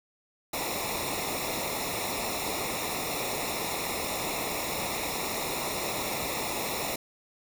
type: noise with comb filter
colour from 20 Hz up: pink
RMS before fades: -32 dBFS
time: 0.53-6.96 s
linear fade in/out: 5 ms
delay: 0.64 ms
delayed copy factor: -0.85
effects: none